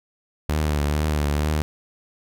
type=tone with vibrato; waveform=sawtooth; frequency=74.7 Hz; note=D2; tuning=30 cents sharp; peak=-16 dBFS; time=0.49-1.62 s; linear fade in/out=0 ms; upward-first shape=triangle; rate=2.2 Hz; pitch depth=60 cents each way; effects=none